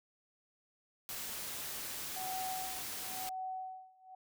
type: noise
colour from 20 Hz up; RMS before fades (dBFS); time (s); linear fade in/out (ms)
white; -42; 1.09-3.29; 0
type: tone with tremolo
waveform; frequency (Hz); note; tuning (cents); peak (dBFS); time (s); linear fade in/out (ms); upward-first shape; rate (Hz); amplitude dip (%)
sine; 751; F#5; +26; -37; 2.16-4.15; 5; sine; 0.97; 95
effects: none